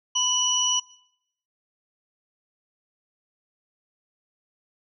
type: tone cluster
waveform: sine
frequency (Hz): 1006 / 2967 / 5840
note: B5 / F#7 / F#8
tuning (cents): +32 / +4 / -24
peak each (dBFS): -31 / -23 / -24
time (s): 0.15-0.8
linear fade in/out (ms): 10
effects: noise-tail reverb RT60 0.8 s tail -24 dB re dry